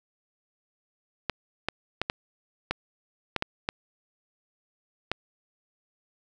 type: clicks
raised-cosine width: 0.3 ms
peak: -10 dBFS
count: 9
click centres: 1.297 / 1.686 / 2.016 / 2.099 / 2.71 / 3.363 / 3.424 / 3.689 / 5.116 s
effects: none